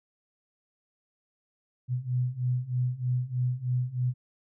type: beating tone pair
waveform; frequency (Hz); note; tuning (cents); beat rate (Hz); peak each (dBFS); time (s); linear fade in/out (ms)
sine; 123.47 / 126.67; B2 / B2; 0 / +44; 3.2; -30 / -28; 1.88-4.14; 50
effects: none